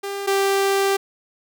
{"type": "tone pair in turn", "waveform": "sawtooth", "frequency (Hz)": [398.1, 392.8], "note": ["G4", "G4"], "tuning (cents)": [27, 4], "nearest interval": "unison", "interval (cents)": 23, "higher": "first", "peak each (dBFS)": [-22, -13], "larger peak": "second", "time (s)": [[0.03, 0.27], [0.27, 0.97]], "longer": "second", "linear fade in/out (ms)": 10, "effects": []}